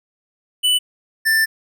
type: tone pair in turn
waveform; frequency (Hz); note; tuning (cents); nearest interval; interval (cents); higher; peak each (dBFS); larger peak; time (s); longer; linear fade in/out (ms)
square; 2980 / 1775.6; F#7 / A6; +12 / +15; major sixth; 897; first; -14; neither; 0.63-0.79 / 1.25-1.46; second; 20
effects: none